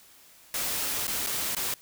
white noise with dropouts, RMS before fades -30 dBFS, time 0.54-1.74 s, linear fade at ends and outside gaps 2 ms, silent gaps 1.07-1.078 / 1.265-1.269 / 1.55-1.566 s, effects white hiss -55 dBFS RMS until 1.81 s

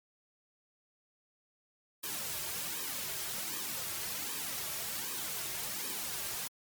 white noise with flanger, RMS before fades -38 dBFS, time 2.03-6.48 s, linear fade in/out 10 ms, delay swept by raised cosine 1.4 to 4.1 ms, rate 1.3 Hz, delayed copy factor -0.75, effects MP3 96 kbps

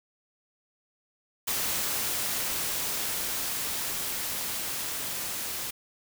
white noise with level ramp, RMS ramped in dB -29 to -34 dBFS, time 1.47-5.71 s, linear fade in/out 10 ms, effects none

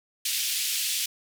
pink band-pass noise, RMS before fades -28 dBFS, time 0.25-1.06 s, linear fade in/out 5 ms, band 2700 to 16000 Hz, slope 24 dB/octave, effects none

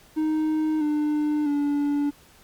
triangle tone with pitch steps, 311.1 / 299.6 / 288.6 Hz, D#4 / D4 / D4, 0 / +35 / -30 cents, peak -19 dBFS, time 0.16-2.11 s, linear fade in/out 20 ms, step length 650 ms, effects pink hiss -54 dBFS RMS until 2.43 s + Opus 48 kbps

